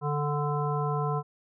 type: harmonic tone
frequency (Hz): 146.83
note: D3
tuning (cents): 0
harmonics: 1 / 3 / 5 / 7 / 9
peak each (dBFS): -28 / -33 / -35 / -33 / -38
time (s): 0.01-1.23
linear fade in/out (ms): 50
effects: none